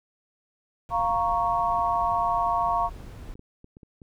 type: noise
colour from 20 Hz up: brown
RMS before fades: -40 dBFS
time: 0.89-3.34 s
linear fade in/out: 0 ms
type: chord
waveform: sine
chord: Bb minor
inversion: second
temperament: equal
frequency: 698.5 / 932.3 / 1108.7 Hz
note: F5 / Bb5 / Db6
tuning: 0 / 0 / 0 cents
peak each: -26 dBFS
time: 0.9-2.9 s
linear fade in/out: 50 ms
type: clicks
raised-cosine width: 3 ms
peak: -34 dBFS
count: 11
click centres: 2.964 / 3.005 / 3.08 / 3.23 / 3.291 / 3.355 / 3.394 / 3.644 / 3.769 / 3.832 / 4.018 s
effects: none